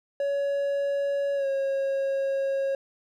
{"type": "tone with pitch glide", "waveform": "triangle", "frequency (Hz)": [562, 545.1], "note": ["C#5", "C#5"], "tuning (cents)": [24, -29], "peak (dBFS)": -22, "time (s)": [0.2, 2.75], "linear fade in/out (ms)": 2, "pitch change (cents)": -53, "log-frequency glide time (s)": [1.35, 1.47], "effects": []}